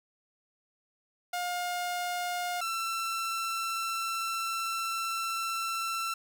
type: tone pair in turn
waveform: sawtooth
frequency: 711 / 1342.2 Hz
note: F5 / E6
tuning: +31 / +31 cents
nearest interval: major seventh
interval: 1100 cents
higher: second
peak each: -27 dBFS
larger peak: neither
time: 1.33-2.61 / 2.61-6.14 s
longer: second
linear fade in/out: 5 ms
effects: none